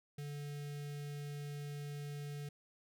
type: tone with notch filter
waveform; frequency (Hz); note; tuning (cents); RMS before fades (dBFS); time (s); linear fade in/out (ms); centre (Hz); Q
square; 145.1; D3; -21; -44; 0.18-2.49; 5; 1000; 0.99
effects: none